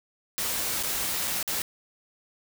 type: noise with dropouts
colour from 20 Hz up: white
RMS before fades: -29 dBFS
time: 0.38-1.62 s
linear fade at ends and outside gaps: 0 ms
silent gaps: 0.828-0.834 / 1.273-1.277 / 1.428-1.477 s
effects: none